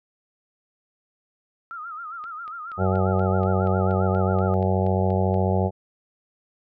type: tone with vibrato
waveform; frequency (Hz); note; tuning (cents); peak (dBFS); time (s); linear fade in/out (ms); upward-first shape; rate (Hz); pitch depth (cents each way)
sine; 1307; E6; -15; -32; 1.71-4.54; 0; sine; 7.4; 120
type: click train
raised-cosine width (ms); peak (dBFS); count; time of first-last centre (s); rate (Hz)
0.3; -30; 14; 2.24-5.343; 4.19
type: harmonic tone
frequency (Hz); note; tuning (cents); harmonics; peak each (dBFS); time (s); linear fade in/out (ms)
94.1; F#2; +30; 1 / 2 / 4 / 5 / 6 / 7 / 8 / 9; -22 / -25 / -28 / -29 / -30 / -30 / -31 / -32; 2.77-5.71; 50
effects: none